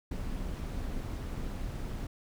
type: noise with amplitude modulation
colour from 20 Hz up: brown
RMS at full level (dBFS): -34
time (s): 0.11-2.07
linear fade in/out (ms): 5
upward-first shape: sine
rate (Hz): 223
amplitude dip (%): 50
effects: none

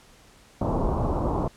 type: low-pass noise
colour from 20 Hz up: pink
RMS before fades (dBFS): -25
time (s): 0.61-1.48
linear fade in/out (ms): 5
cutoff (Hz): 1100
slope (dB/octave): 48
effects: pink hiss -54 dBFS RMS until 1.56 s + low-pass 10000 Hz 12 dB/octave

